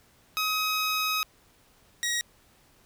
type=tone pair in turn; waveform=15% pulse; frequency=1266 / 1896.9 Hz; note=D#6 / A#6; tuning=+30 / +30 cents; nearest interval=perfect fifth; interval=700 cents; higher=second; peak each=-19 / -20 dBFS; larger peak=first; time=0.37-1.23 / 2.03-2.21 s; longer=first; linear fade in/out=0 ms; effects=pink hiss -61 dBFS RMS until 2.85 s